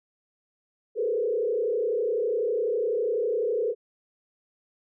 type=tone with frequency modulation; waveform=sine; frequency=455.3 Hz; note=A#4; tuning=41 cents flat; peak=-23 dBFS; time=0.95-3.75 s; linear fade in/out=50 ms; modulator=32 Hz; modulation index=1.5; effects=none